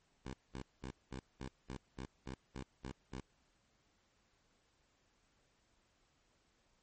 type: tone bursts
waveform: 10% pulse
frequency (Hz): 65.41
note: C2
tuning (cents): 0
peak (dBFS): -35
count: 11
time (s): 0.25-3.207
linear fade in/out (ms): 10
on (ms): 87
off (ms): 200
effects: pink hiss -75 dBFS RMS until 6.82 s + MP3 32 kbps